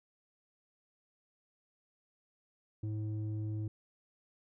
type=tone with low-pass filter; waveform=square; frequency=107.4 Hz; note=A2; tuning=41 cents flat; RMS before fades=-37 dBFS; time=2.83-3.68 s; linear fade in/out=5 ms; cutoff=240 Hz; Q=5.4; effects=none